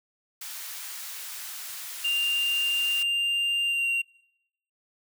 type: high-pass noise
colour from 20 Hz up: white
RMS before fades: -38 dBFS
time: 0.41-3.03 s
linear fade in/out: 5 ms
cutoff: 1100 Hz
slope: 12 dB/octave
type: tone with pitch glide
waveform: triangle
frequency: 2794 to 2760 Hz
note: F7 to F7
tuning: 0 to -21 cents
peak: -22 dBFS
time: 2.04-4.02 s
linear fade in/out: 10 ms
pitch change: -21 cents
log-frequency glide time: 3.64-3.88 s
effects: noise-tail reverb RT60 0.9 s tail -26 dB re dry